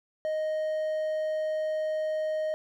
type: tone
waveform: triangle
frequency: 622.3 Hz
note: D#5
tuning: in tune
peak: -25 dBFS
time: 0.25-2.54 s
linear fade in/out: 0 ms
effects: none